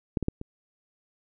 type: clicks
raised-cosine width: 3 ms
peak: -12 / -16 / -12 / -23 dBFS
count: 4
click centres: 0.172 / 0.227 / 0.284 / 0.414 s
effects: none